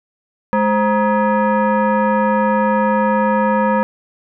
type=tone with frequency modulation; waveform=sine; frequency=210.8 Hz; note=G#3; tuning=26 cents sharp; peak=-12 dBFS; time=0.53-3.83 s; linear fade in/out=0 ms; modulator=735 Hz; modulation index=1.4; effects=none